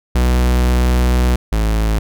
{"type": "tone pair in turn", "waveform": "45% pulse", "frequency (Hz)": [61.74, 54.06], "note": ["B1", "A1"], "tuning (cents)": [0, -30], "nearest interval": "major second", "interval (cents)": 230, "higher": "first", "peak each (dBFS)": [-11, -13], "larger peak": "first", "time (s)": [[0.15, 1.36], [1.52, 1.99]], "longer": "first", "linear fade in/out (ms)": 5, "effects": []}